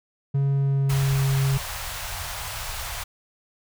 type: tone with pitch glide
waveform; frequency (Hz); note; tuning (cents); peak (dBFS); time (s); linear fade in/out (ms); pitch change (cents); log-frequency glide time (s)
triangle; 138.59 to 135.89; C#3 to C#3; 0 to -34; -17; 0.34-1.58; 10; -34; 0.51-1.21
type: band-stop noise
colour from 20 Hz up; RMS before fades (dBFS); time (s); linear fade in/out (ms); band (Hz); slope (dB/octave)
pink; -32; 0.89-3.04; 10; 110 to 670; 24
effects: none